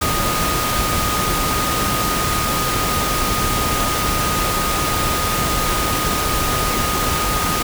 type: tone in noise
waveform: sine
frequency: 1239 Hz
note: D#6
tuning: 8 cents flat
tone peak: -22 dBFS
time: 0.01-7.63 s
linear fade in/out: 10 ms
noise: pink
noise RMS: -20 dBFS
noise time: 0.01-7.63 s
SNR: -5 dB
effects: none